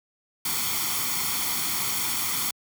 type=noise with comb filter; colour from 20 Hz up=white; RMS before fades=-27 dBFS; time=0.45-2.51 s; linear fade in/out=5 ms; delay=0.9 ms; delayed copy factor=+0.65; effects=high-pass 100 Hz 12 dB/octave